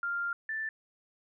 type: tone pair in turn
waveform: sine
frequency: 1396 / 1765 Hz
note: F6 / A6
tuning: -1 / +5 cents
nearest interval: major third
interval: 406 cents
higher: second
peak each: -30 / -32 dBFS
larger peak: first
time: 0.03-0.33 / 0.49-0.69 s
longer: first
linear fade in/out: 2 ms
effects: none